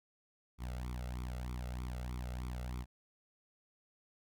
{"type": "tone with flanger", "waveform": "sawtooth", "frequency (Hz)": 61.74, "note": "B1", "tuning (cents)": 0, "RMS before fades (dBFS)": -41, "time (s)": [0.58, 2.86], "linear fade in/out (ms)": 50, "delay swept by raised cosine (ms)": [0.86, 1.5], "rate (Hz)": 3.2, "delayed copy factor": 0.85, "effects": []}